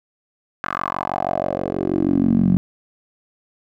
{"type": "tone with band-pass filter sweep", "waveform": "10% pulse", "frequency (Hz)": 46.25, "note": "F#1", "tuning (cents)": 0, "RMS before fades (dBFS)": -20, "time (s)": [0.64, 2.57], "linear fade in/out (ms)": 0, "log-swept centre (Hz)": [1400, 180], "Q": 4.4, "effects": []}